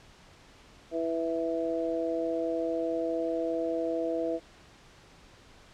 harmonic tone, 164.81 Hz, E3, in tune, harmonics 2 / 3 / 4, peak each -32 / -32 / -32 dBFS, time 0.91-4.4 s, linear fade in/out 50 ms, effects pink hiss -55 dBFS RMS until 5.73 s + low-pass 6000 Hz 12 dB/octave

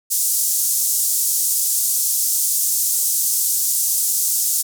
pink band-pass noise, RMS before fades -19 dBFS, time 0.1-4.63 s, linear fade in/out 20 ms, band 6600 to 16000 Hz, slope 24 dB/octave, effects none

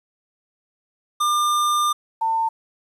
square / sine tone pair in turn, 1200 / 899 Hz, D6 / A5, +37 / +37 cents, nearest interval perfect fourth, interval 500 cents, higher first, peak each -18 dBFS, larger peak neither, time 1.2-1.93 / 2.21-2.49 s, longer first, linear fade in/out 10 ms, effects resampled to 32000 Hz + 9-bit

